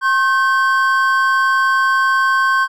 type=tone pair together; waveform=triangle; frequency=1074.5 / 1544 Hz; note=C6 / G6; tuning=+46 / -27 cents; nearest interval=tritone; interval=627 cents; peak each=-13 dBFS; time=0.01-2.68 s; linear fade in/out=50 ms; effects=none